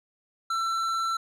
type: tone with tanh clipping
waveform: sine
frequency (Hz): 1341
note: E6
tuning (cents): +29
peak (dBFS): -27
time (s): 0.5-1.17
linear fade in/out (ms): 5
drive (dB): 12
effects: none